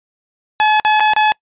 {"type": "tone with dropouts", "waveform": "sawtooth", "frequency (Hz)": 855, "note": "A5", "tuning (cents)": -50, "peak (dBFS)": -6, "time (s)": [0.6, 1.32], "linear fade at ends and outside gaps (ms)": 0, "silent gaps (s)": [[0.799, 0.849], [0.998, 1.005], [1.135, 1.164]], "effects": ["noise-tail reverb RT60 0.1 s tail -26 dB re dry", "resampled to 8000 Hz"]}